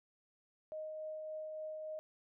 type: tone with tremolo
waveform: sine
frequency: 622.3 Hz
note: D#5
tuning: in tune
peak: -40 dBFS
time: 0.72-1.99 s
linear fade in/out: 0 ms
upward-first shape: triangle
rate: 3.5 Hz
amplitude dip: 25%
effects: none